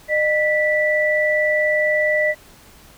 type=tone pair together; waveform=sine; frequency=610 / 1967.1 Hz; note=D#5 / B6; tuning=-34 / -7 cents; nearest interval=octave + minor sixth; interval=2027 cents; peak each=-18 dBFS; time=0.08-2.35 s; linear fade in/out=50 ms; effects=pink hiss -47 dBFS RMS until 2.97 s